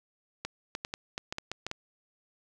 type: clicks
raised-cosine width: 0.2 ms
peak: -17 dBFS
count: 10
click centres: 0.45 / 0.751 / 0.849 / 0.939 / 1.179 / 1.325 / 1.384 / 1.516 / 1.666 / 1.714 s
effects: none